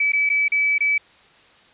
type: tone with dropouts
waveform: sine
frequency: 2296 Hz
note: D7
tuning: 40 cents flat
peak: -16 dBFS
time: 0-0.98 s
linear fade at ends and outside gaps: 5 ms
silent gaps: 0.121-0.132 / 0.292-0.299 / 0.482-0.519 / 0.782-0.805 s
effects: white hiss -52 dBFS RMS until 1.73 s + resampled to 8000 Hz